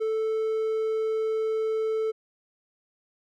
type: tone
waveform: triangle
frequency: 440 Hz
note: A4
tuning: in tune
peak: -22 dBFS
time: 0-2.12 s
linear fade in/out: 20 ms
effects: none